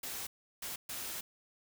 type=noise bursts at uneven times; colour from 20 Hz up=white; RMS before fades=-41 dBFS; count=3; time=0.03-0.27 / 0.62-0.76 / 0.89-1.21 s; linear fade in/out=5 ms; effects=none